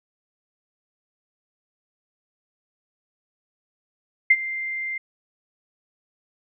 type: tone with ADSR envelope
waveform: sine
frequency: 2093 Hz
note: C7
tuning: in tune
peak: -9 dBFS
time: 4.3-4.98 s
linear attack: 8 ms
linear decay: 46 ms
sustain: -17 dB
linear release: 6 ms
effects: none